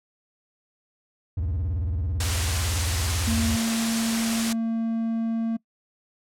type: tone with vibrato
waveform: triangle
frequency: 82.41 Hz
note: E2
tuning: in tune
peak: -22 dBFS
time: 1.37-3.56 s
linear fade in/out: 5 ms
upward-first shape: square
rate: 18 Hz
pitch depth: 250 cents each way
type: noise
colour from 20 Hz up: white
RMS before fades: -27 dBFS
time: 2.2-4.53 s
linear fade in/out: 5 ms
type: tone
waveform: triangle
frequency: 227 Hz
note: A#3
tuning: 46 cents flat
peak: -21 dBFS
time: 3.27-5.57 s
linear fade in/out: 10 ms
effects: noise-tail reverb RT60 0.1 s tail -23 dB re dry + low-pass 9000 Hz 12 dB/octave